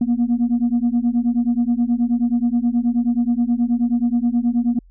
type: beating tone pair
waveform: sine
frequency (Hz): 234.1 / 243.5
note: A#3 / B3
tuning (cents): +8 / -24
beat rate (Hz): 9.4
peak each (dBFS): -17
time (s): 0.01-4.79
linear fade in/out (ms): 5
effects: tanh soft clip ceiling -11 dBFS + added 43 Hz sine -45 dBFS peak until 4.9 s